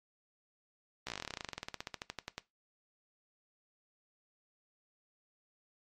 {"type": "slowing click train", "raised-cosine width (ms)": 0.2, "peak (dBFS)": -21, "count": 30, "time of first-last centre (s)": [1.07, 2.38], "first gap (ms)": 15, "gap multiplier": 1.07, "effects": ["noise-tail reverb RT60 0.2 s tail -18 dB re dry", "MP3 64 kbps"]}